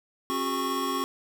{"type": "tone cluster", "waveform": "square", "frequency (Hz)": [270, 362.1, 405.1, 1103], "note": ["C#4", "F#4", "G#4", "C#6"], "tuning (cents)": [-45, -37, -43, -9], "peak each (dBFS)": [-33, -35, -37, -30], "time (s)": [0.3, 1.04], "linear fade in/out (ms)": 0, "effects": []}